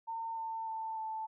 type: tone with pitch steps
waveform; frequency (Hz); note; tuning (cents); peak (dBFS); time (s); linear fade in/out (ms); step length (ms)
sine; 908 / 898.6 / 889.3 / 880.1; A#5 / A5 / A5 / A5; -46 / +36 / +18 / 0; -36; 0.07-1.27; 20; 300
effects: none